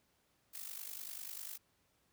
blue noise with amplitude modulation, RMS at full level -43 dBFS, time 0.53-1.58 s, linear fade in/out 20 ms, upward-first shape sine, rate 50.1 Hz, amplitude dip 75%, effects pink hiss -75 dBFS RMS until 2.12 s + high-pass 60 Hz 12 dB/octave

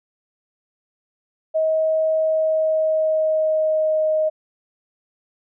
sine tone with pitch glide, 634 to 623.8 Hz, D#5 to D#5, +32 to +4 cents, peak -16 dBFS, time 1.54-4.3 s, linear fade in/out 20 ms, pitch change -28 cents, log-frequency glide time 2.18-4.05 s, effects none

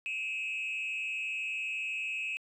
sine tone with frequency modulation, 2574 Hz, E7, 42 cents flat, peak -31 dBFS, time 0.06-2.37 s, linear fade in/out 0 ms, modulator 200 Hz, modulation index 0.61, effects tanh soft clip ceiling -30 dBFS + 12-bit

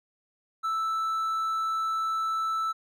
triangle tone, 1318.5 Hz, E6, in tune, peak -24 dBFS, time 0.63-2.73 s, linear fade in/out 20 ms, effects none

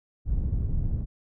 pink low-pass noise, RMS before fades -26 dBFS, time 0.25-1.06 s, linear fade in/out 50 ms, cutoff 110 Hz, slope 12 dB/octave, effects none

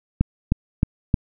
click train, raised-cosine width 5 ms, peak -4 dBFS, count 4, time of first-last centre 0.21-1.142 s, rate 3.22 Hz, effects none

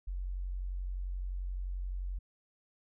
sine tone, 45.76 Hz, F#1, 18 cents flat, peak -34 dBFS, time 0.07-2.19 s, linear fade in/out 10 ms, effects none

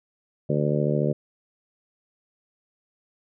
harmonic tone, 73.8 Hz, D2, 9 cents sharp, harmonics 2 / 3 / 4 / 5 / 6 / 7 / 8, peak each -24 / -28 / -33 / -29 / -30 / -30 / -30 dBFS, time 0.49-1.13 s, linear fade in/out 10 ms, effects none

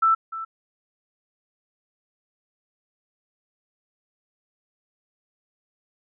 sine tone with echo, 1326 Hz, E6, 10 cents sharp, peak -15 dBFS, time 0.02-0.15 s, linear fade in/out 10 ms, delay 300 ms, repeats 1, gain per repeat -14 dB, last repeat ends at 0.45 s, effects none

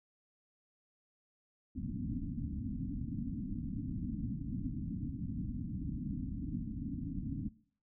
white low-pass noise, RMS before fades -39 dBFS, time 1.75-7.49 s, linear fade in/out 10 ms, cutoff 290 Hz, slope 96 dB/octave, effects noise-tail reverb RT60 0.5 s tail -19 dB re dry

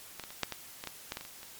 clicks, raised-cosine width 0.2 ms, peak -22 / -24 / -27 / -11 / -18 / -22 / -19 / -17 / -19 / -26 / -28 / -29 dBFS, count 12, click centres 0.197 / 0.238 / 0.305 / 0.433 / 0.523 / 0.839 / 0.873 / 1.121 / 1.171 / 1.21 / 1.251 / 1.431 s, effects white hiss -50 dBFS RMS until 1.59 s + MP3 96 kbps

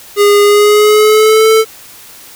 square tone with pitch glide, 409.4 to 441.3 Hz, G#4 to A4, -25 to +5 cents, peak -5 dBFS, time 0.16-1.65 s, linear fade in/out 50 ms, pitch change +130 cents, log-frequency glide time 0.43-1.49 s, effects white hiss -35 dBFS RMS until 2.35 s

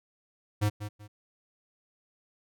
square tone with echo, 104.6 Hz, G#2, 13 cents sharp, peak -24 dBFS, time 0.61-0.7 s, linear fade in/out 20 ms, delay 190 ms, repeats 2, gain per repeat -11 dB, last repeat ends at 1.08 s, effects none

